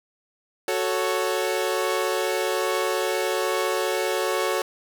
sawtooth chord, F# minor, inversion none, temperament equal, 370 / 440 / 554.4 Hz, F#4 / A4 / C#5, 0 / 0 / 0 cents, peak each -23 dBFS, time 0.68-4.62 s, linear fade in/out 2 ms, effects none

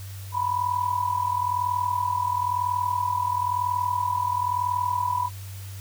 sine tone with amplitude modulation, 985 Hz, B5, 5 cents flat, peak -19 dBFS, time 0.32-5.3 s, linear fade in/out 50 ms, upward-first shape sine, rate 41 Hz, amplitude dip 75%, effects added 97 Hz sine -35 dBFS peak until 5.8 s + white hiss -46 dBFS RMS until 5.8 s

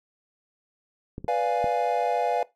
clicks, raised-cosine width 3 ms, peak -21 dBFS, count 3, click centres 1.181 / 1.245 / 1.643 s
triangle chord, B diminished seventh, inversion none, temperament equal, 493.9 / 587.3 / 698.5 / 830.6 Hz, B4 / D5 / F5 / Ab5, 0 / 0 / 0 / 0 cents, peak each -26 / -28 / -24 / -26 dBFS, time 1.28-2.43 s, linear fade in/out 2 ms
effects noise-tail reverb RT60 0.2 s tail -19 dB re dry

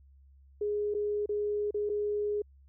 sine tone with dropouts, 415.3 Hz, G#4, in tune, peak -28 dBFS, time 0.61-2.42 s, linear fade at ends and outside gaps 5 ms, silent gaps 0.941-0.947 / 1.26-1.291 / 1.709-1.743 / 1.893-1.897 s, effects added 68 Hz sine -55 dBFS peak until 2.68 s

